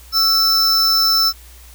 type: tone pair together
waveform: square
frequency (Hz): 1325 / 5297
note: E6 / E8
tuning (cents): +9 / +8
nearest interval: 2 octaves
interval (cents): 2399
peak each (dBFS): -21 / -13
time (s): 0.12-1.33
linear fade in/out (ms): 50
effects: added 60 Hz sine -40 dBFS peak until 1.74 s + white hiss -45 dBFS RMS until 1.74 s